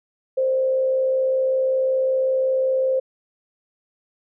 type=tone with frequency modulation; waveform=sine; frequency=523.3 Hz; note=C5; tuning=in tune; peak=-17 dBFS; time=0.37-3 s; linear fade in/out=10 ms; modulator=65.3 Hz; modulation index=0.29; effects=none